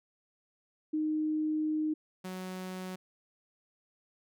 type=tone pair in turn; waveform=sine / sawtooth; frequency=308.9 / 185.27 Hz; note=D#4 / F#3; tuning=-12 / +3 cents; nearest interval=major sixth; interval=885 cents; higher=first; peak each=-28 / -34 dBFS; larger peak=first; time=0.93-1.94 / 2.24-2.96 s; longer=first; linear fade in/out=10 ms; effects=none